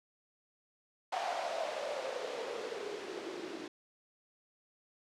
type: noise with band-pass filter sweep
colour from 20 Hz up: blue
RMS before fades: -39 dBFS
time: 1.12-3.68 s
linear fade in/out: 5 ms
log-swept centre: 740 to 320 Hz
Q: 6.8
effects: low-pass 5000 Hz 12 dB/octave